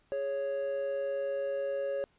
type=tone pair together; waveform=triangle; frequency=415.3 / 554.4 Hz; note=G#4 / C#5; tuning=0 / 0 cents; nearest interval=perfect fourth; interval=500 cents; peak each=-37 / -29 dBFS; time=0.12-2.04 s; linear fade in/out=0 ms; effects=pink hiss -69 dBFS RMS until 2.18 s + resampled to 8000 Hz